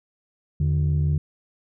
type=tone pair together; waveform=sine; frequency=82.41 / 148.37 Hz; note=E2 / D3; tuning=0 / +18 cents; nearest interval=minor seventh; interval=1018 cents; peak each=-20 / -19 dBFS; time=0.6-1.18 s; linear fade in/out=5 ms; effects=tanh soft clip ceiling -15 dBFS